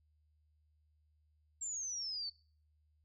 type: exponential sweep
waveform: sine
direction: down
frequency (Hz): 7480 to 4435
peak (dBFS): -38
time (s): 1.61-2.3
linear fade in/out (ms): 10
effects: noise-tail reverb RT60 0.5 s tail -24 dB re dry + added 76 Hz sine -70 dBFS peak until 3.04 s